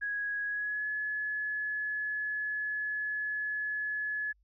sine tone with pitch glide, 1661.2 to 1704.9 Hz, G#6 to G#6, 0 to +45 cents, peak -31 dBFS, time 0.01-4.33 s, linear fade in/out 20 ms, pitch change +45 cents, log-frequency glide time 0.45-0.87 s, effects added 50 Hz sine -65 dBFS peak until 4.43 s

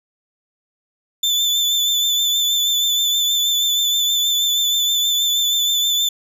35% pulse tone with vibrato, 3520 Hz, A7, in tune, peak -14 dBFS, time 1.23-6.09 s, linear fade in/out 5 ms, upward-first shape sine, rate 6.3 Hz, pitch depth 29 cents each way, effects none

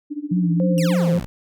sine tone with tremolo, 294.3 Hz, D4, 4 cents sharp, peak -22 dBFS, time 0.1-0.97 s, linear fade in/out 20 ms, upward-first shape sine, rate 15 Hz, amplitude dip 90%
sine tone with vibrato, 174.2 Hz, F3, 4 cents flat, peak -16 dBFS, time 0.31-1.2 s, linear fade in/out 10 ms, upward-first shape sine, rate 3.5 Hz, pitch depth 70 cents each way
sine tone, 523.3 Hz, C5, in tune, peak -22 dBFS, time 0.6-1.18 s, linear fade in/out 0 ms
15% pulse exponential sweep, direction down, 2960 to 46 Hz, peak -22 dBFS, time 0.78-1.26 s, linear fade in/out 0 ms
effects none

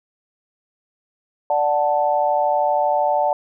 sine chord, D major, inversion none, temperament equal, 587.3 / 740 / 880 Hz, D5 / F#5 / A5, 0 / 0 / 0 cents, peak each -20 dBFS, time 1.5-3.33 s, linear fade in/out 2 ms, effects none

